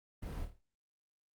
brown noise with echo, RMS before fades -41 dBFS, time 0.22-0.45 s, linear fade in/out 10 ms, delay 27 ms, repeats 6, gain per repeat -6 dB, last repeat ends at 0.612 s, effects Opus 32 kbps

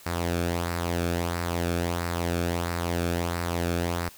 sawtooth tone with flanger, 86 Hz, F2, 26 cents flat, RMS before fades -28 dBFS, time 0.06-4.09 s, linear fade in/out 5 ms, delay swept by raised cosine 0.3 to 1.03 ms, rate 1.5 Hz, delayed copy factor -0.55, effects white hiss -50 dBFS RMS until 4.17 s

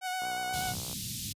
sawtooth tone with vibrato, 740 Hz, F#5, in tune, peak -28 dBFS, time 0.01-0.75 s, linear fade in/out 50 ms, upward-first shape square, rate 8.3 Hz, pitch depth 17 cents each way
click train, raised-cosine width 1 ms, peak -31 dBFS, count 45, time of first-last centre 0.22-0.93 s, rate 62 Hz
pink band-stop noise, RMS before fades -35 dBFS, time 0.53-1.33 s, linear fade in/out 10 ms, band 200 to 3400 Hz, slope 24 dB/octave
effects high-pass 100 Hz 12 dB/octave + resampled to 32000 Hz

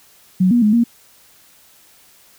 sine tone with pitch steps, 184.8 / 240.2 / 211 / 235.1 Hz, F#3 / B3 / G#3 / A#3, -2 / -48 / +28 / +15 cents, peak -10 dBFS, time 0.4-0.84 s, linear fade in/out 10 ms, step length 110 ms, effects white hiss -50 dBFS RMS until 2.38 s

